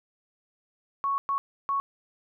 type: tone bursts at uneven times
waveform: sine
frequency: 1108.7 Hz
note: C#6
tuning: in tune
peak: -24 dBFS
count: 3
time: 1.04-1.18 / 1.29-1.38 / 1.69-1.8 s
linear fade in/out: 0 ms
effects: none